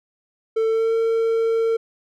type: tone with pitch glide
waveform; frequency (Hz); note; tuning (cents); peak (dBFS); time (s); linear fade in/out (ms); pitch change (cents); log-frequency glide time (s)
triangle; 445.9 to 453.7; A4 to A#4; +23 to -47; -15; 0.56-1.77; 10; +30; 0.68-0.94
effects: none